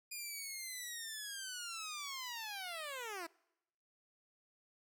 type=linear sweep; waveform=10% pulse; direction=down; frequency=2445 to 318.4 Hz; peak=-34 dBFS; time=0.11-3.27 s; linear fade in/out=10 ms; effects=noise-tail reverb RT60 0.9 s tail -25 dB re dry